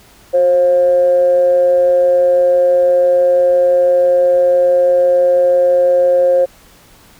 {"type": "tone with amplitude modulation", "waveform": "sine", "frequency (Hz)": 533, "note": "C5", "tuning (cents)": 32, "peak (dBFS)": -5, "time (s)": [0.33, 6.46], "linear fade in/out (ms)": 20, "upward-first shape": "sine", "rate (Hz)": 172, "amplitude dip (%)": 50, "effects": ["tanh soft clip ceiling -1 dBFS", "pink hiss -45 dBFS RMS until 7.19 s"]}